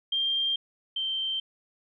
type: tone pair in turn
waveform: sine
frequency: 3185 / 3128 Hz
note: G7 / G7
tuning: +27 / -4 cents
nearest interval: unison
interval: 31 cents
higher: first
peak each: -24 / -27 dBFS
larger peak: first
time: 0.12-0.56 / 0.96-1.4 s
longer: neither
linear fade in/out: 5 ms
effects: none